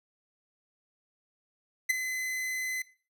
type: tone with ADSR envelope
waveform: 45% pulse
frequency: 2032 Hz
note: B6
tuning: 49 cents sharp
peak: -20 dBFS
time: 1.89-2.82 s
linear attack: 13 ms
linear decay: 15 ms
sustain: -11 dB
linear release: 3 ms
effects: noise-tail reverb RT60 0.4 s tail -18 dB re dry